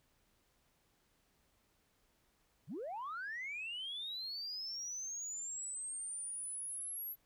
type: linear sweep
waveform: sine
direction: up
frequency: 102.8 to 11740 Hz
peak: -39 dBFS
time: 2.67-7.16 s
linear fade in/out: 50 ms
effects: tanh soft clip ceiling -37 dBFS + pink hiss -75 dBFS RMS until 7.25 s